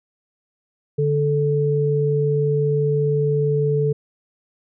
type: tone pair together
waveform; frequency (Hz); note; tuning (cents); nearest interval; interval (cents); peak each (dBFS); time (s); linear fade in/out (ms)
sine; 145.86 / 437.1; D3 / A4; -12 / -11; octave + perfect fifth; 1901; -19; 0.98-3.93; 10
effects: none